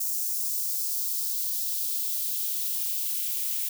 violet noise with high-pass filter sweep, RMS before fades -29 dBFS, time 0-3.69 s, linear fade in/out 5 ms, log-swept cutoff 6100 to 2400 Hz, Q 1.6, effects none

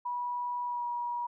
sine tone with pitch glide, 975 to 961 Hz, B5 to B5, -23 to -48 cents, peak -31 dBFS, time 0.05-1.27 s, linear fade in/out 10 ms, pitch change -25 cents, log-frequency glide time 0.64-0.84 s, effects none

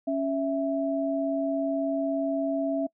sine tone pair together, 277.2 / 659.3 Hz, C#4 / E5, 0 / 0 cents, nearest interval octave + minor third, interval 1500 cents, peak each -27 dBFS, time 0.07-2.87 s, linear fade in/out 10 ms, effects noise-tail reverb RT60 0.1 s tail -24 dB re dry

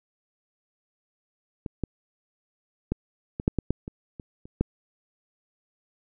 clicks, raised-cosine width 3 ms, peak -19 / -14 / -12 / -17 / -7 / -11 / -10 / -22 / -25 / -30 / -9 dBFS, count 11, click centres 1.662 / 1.837 / 2.92 / 3.399 / 3.479 / 3.587 / 3.706 / 3.879 / 4.198 / 4.455 / 4.61 s, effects none

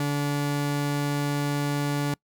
45% pulse tone pair together, 144.2 / 288.4 Hz, D3 / D4, -31 / -31 cents, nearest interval octave, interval 1200 cents, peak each -26 / -29 dBFS, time 0-2.14 s, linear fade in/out 2 ms, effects noise-tail reverb RT60 0.1 s tail -25 dB re dry

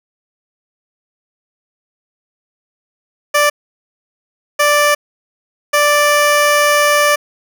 15% pulse tone bursts at uneven times, 587.3 Hz, D5, in tune, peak -3 dBFS, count 3, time 3.34-3.5 / 4.59-4.95 / 5.73-7.16 s, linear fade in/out 10 ms, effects none

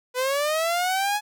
sawtooth linear sweep, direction up, 493.9 to 846 Hz, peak -18 dBFS, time 0.14-1.21 s, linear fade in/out 50 ms, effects none

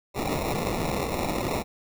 white noise with sample-and-hold, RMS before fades -28 dBFS, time 0.14-1.64 s, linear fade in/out 50 ms, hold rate 1575 Hz, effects none

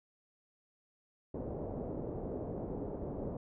white low-pass noise, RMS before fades -40 dBFS, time 1.34-3.37 s, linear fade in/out 5 ms, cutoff 560 Hz, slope 24 dB/octave, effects none

